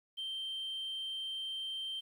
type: tone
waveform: sine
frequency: 3136 Hz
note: G7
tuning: in tune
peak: -35 dBFS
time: 0.17-2.01 s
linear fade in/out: 20 ms
effects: tanh soft clip ceiling -35 dBFS + 11-bit